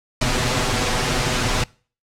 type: noise with comb filter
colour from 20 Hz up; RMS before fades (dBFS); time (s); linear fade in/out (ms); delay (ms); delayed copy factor
pink; -20; 0.21-1.64; 5; 8; +0.85
effects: noise-tail reverb RT60 0.4 s tail -24 dB re dry + low-pass 7000 Hz 12 dB/octave